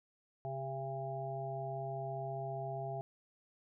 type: harmonic tone with a mistuned harmonic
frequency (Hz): 134.9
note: C#3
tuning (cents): -47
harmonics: 1 / 3 / 5 / 6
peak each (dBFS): -42 / -46 / -41 / -46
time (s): 0.45-3.01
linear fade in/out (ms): 0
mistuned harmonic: 3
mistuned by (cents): -24
effects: none